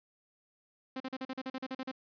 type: tone bursts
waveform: sawtooth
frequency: 261.6 Hz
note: C4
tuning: in tune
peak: -32 dBFS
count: 12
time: 0.96-1.915 s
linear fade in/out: 5 ms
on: 42 ms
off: 41 ms
effects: resampled to 11025 Hz + 12-bit